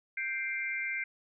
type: tone cluster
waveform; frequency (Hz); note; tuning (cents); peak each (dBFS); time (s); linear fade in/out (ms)
sine; 1571 / 2097 / 2352; G6 / C7 / D7; +3 / +3 / +2; -38 / -34 / -38; 0.17-1.04; 5
effects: none